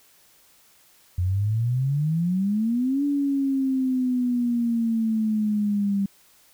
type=exponential two-way sweep; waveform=sine; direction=up then down; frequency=87.31 to 287.7 to 196.6 Hz; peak=-20 dBFS; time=1.18-6.06 s; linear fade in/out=5 ms; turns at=3.04 s; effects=white hiss -57 dBFS RMS until 6.53 s

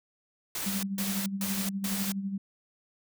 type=noise bursts; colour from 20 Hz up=white; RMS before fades=-34 dBFS; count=4; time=0.55-2.12 s; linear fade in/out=2 ms; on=280 ms; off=150 ms
type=tone with tremolo; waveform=sine; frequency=196 Hz; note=G3; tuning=in tune; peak=-28 dBFS; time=0.66-2.38 s; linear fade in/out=5 ms; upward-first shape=sine; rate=12 Hz; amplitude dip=55%
effects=none

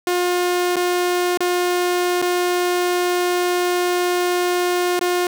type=tone with dropouts; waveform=sawtooth; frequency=356.4 Hz; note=F4; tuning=35 cents sharp; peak=-13 dBFS; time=0.07-5.27 s; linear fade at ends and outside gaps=2 ms; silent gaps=0.759-0.766 / 1.374-1.405 / 2.218-2.223 / 4.993-5.011 s; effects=none

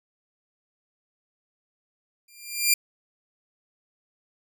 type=tone with exponential growth; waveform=10% pulse; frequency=2389 Hz; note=D7; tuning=29 cents sharp; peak=-6 dBFS; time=2.28-2.74 s; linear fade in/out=5 ms; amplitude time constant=100 ms; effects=none

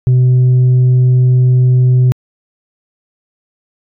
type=tone; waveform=sine; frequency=126.5 Hz; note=B2; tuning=42 cents sharp; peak=-3 dBFS; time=0.07-2.12 s; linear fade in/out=0 ms; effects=tanh soft clip ceiling -5 dBFS

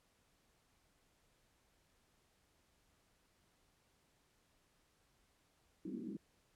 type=band-pass noise; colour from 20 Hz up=pink; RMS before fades=-45 dBFS; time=5.85-6.17 s; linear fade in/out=2 ms; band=190 to 340 Hz; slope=48 dB/octave; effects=pink hiss -75 dBFS RMS until 6.55 s + low-pass 12000 Hz 12 dB/octave

